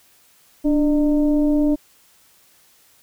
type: tone with frequency modulation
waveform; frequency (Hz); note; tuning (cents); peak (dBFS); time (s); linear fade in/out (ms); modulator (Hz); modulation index
sine; 293.8; D4; +1; -14; 0.64-1.76; 20; 312; 0.6
effects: white hiss -55 dBFS RMS until 3.02 s